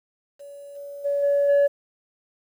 sine tone with level steps, 568 Hz, C#5, 42 cents sharp, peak -38 / -34 / -20 / -16 / -12 dBFS, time 0.39-1.68 s, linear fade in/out 20 ms, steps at 0.75 / 1.04 / 1.22 / 1.48 s, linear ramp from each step 20 ms, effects tanh soft clip ceiling -14 dBFS + 9-bit

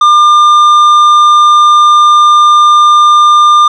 sine tone with tanh clipping, 1200 Hz, D6, 37 cents sharp, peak -3 dBFS, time 0.01-3.68 s, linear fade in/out 5 ms, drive 8 dB, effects none

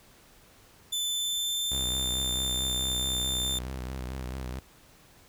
sawtooth tone with pitch glide, 3520 to 3573 Hz, A7 to A7, 0 to +26 cents, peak -25 dBFS, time 0.92-3.59 s, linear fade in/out 10 ms, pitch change +26 cents, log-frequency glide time 1.03-1.85 s
sawtooth tone with vibrato, 64.1 Hz, C2, 35 cents flat, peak -30 dBFS, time 1.71-4.6 s, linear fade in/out 10 ms, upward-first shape triangle, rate 4.6 Hz, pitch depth 81 cents each way
effects pink hiss -57 dBFS RMS until 5.28 s

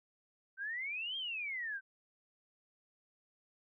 sine exponential two-way sweep, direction up then down, 1525 to 3242 to 1525 Hz, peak -37 dBFS, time 0.57-1.81 s, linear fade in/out 50 ms, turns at 1.17 s, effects none

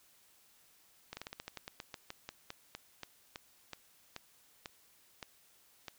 slowing click train, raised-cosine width 0.2 ms, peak -25 dBFS, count 22, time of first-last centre 1.13-5.882 s, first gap 40 ms, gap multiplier 1.15, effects white hiss -66 dBFS RMS until 5.98 s

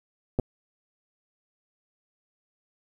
clicks, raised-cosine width 2 ms, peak -12 dBFS, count 2, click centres 0.389 / 0.397 s, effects 9-bit

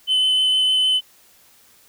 sine tone with vibrato, 3036 Hz, F#7, 44 cents sharp, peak -12 dBFS, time 0.07-1.01 s, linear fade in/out 50 ms, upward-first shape sine, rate 6.5 Hz, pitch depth 8 cents each way, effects tanh soft clip ceiling -14 dBFS + white hiss -53 dBFS RMS until 1.88 s

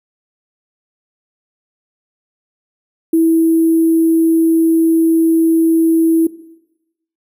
sine tone with sample-and-hold, 326.6 Hz, E4, 16 cents flat, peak -8 dBFS, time 3.13-6.27 s, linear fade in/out 5 ms, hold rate 11025 Hz, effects noise-tail reverb RT60 0.9 s tail -17 dB re dry

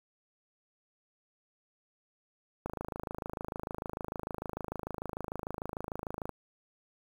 click train, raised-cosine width 1 ms, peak -22 dBFS, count 98, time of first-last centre 2.66-6.293 s, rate 26.7 Hz, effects 8-bit

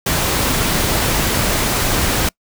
pink noise, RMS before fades -17 dBFS, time 0.06-2.29 s, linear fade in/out 5 ms, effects noise-tail reverb RT60 0.1 s tail -26 dB re dry

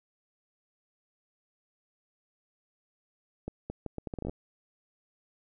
accelerating click train, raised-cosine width 2 ms, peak -22 dBFS, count 12, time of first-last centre 3.48-4.295 s, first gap 220 ms, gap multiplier 0.74, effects none

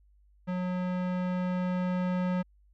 square tone with level ramp, 181.6 Hz, F#3, 32 cents flat, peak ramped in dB -30 to -27 dBFS, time 0.47-2.43 s, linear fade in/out 20 ms, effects added 50 Hz sine -59 dBFS peak until 2.73 s + low-pass 2000 Hz 12 dB/octave

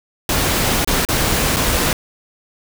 pink noise with dropouts, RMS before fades -17 dBFS, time 0.29-1.93 s, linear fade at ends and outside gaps 2 ms, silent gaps 0.847-0.874 / 1.051-1.087 / 1.563-1.567 s, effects none

